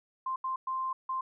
sine tone bursts at uneven times, 1046.5 Hz, C6, in tune, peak -30 dBFS, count 4, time 0.26-0.36 / 0.44-0.56 / 0.67-0.93 / 1.09-1.21 s, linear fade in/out 5 ms, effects none

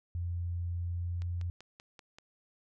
sine tone with pitch glide, 86.8 to 87.45 Hz, F2 to F2, -10 to +3 cents, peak -32 dBFS, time 0.15-1.5 s, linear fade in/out 0 ms, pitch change +13 cents, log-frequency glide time 0.75-1.28 s
click train, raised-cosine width 0.2 ms, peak -33 dBFS, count 6, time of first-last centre 1.22-2.185 s, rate 5.18 Hz
effects none

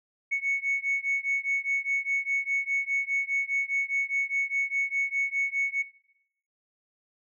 sine beating tone pair, 2213 / 2217.9 Hz, C#7 / C#7, -3 / 0 cents, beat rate 4.9 Hz, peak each -26 / -28 dBFS, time 0.31-5.83 s, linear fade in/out 20 ms, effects noise-tail reverb RT60 0.8 s tail -20 dB re dry + tanh soft clip ceiling -20 dBFS

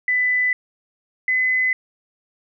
sine tone pair in turn, 1997 / 2025 Hz, B6 / B6, +19 / +43 cents, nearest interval unison, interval 24 cents, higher second, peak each -16 dBFS, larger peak neither, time 0.08-0.53 / 1.28-1.73 s, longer neither, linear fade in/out 2 ms, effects none

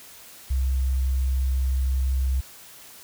sine tone, 65.41 Hz, C2, in tune, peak -20 dBFS, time 0.5-2.41 s, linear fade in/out 10 ms, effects white hiss -46 dBFS RMS until 3.03 s

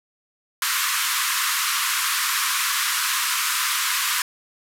pink band-pass noise, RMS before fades -23 dBFS, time 0.62-4.22 s, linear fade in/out 2 ms, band 1000 to 15000 Hz, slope 96 dB/octave, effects none

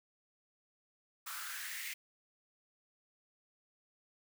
white noise with high-pass filter sweep, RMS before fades -43 dBFS, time 1.26-1.94 s, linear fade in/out 10 ms, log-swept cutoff 1200 to 2200 Hz, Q 5, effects none

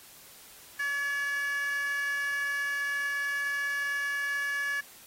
15% pulse tone with high-pass filter, 568 Hz, C#5, 42 cents sharp, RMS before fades -31 dBFS, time 0.79-4.81 s, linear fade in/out 10 ms, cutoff 1600 Hz, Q 9.9, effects white hiss -52 dBFS RMS until 5.06 s + AAC 48 kbps

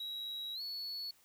triangle tone with pitch glide, 3861 to 4410 Hz, B7 to C#8, -40 to -10 cents, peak -38 dBFS, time 0-1.11 s, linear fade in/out 5 ms, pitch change +230 cents, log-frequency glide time 0.54-0.61 s, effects white hiss -67 dBFS RMS until 1.24 s

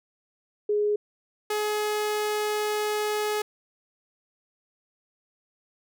sine / sawtooth tone pair in turn, 416.9 / 422.2 Hz, G#4 / G#4, +7 / +29 cents, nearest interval unison, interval 22 cents, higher second, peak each -21 dBFS, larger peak neither, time 0.69-0.96 / 1.5-3.42 s, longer second, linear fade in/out 5 ms, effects none

